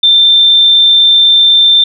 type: tone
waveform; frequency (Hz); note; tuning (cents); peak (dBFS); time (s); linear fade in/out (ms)
sine; 3572; A7; +25; -3; 0.03-1.84; 5
effects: none